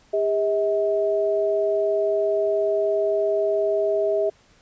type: tone pair together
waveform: sine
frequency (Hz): 403.5 / 640.5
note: G#4 / E5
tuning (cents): -50 / -50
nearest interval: minor sixth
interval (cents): 800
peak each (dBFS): -22 / -21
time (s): 0.13-4.3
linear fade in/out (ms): 10
effects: pink hiss -57 dBFS RMS until 4.61 s + resampled to 16000 Hz